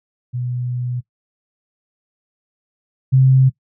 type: tone pair in turn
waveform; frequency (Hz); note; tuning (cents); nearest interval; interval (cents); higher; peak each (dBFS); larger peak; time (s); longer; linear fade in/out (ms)
sine; 123.7 / 131.62; B2 / C3; +3 / +11; minor second; 108; second; -20 / -8; second; 0.33-1.01 / 3.12-3.5; first; 20
effects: noise-tail reverb RT60 0.1 s tail -19 dB re dry